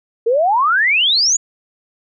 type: exponential sweep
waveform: sine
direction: up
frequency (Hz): 440 to 7040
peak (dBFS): -11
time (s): 0.26-1.37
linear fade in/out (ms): 10
effects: none